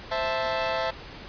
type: chord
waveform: sawtooth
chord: A minor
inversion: first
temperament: equal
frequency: 523.3 / 659.3 / 880 Hz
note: C5 / E5 / A5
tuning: 0 / 0 / 0 cents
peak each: -27 / -24 / -27 dBFS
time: 0.11-0.91 s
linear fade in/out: 10 ms
effects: pink hiss -42 dBFS RMS until 1.28 s + resampled to 11025 Hz